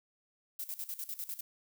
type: noise with tremolo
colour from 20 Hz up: violet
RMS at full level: -39 dBFS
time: 0.59-1.41 s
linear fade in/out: 5 ms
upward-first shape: square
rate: 10 Hz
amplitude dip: 80%
effects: none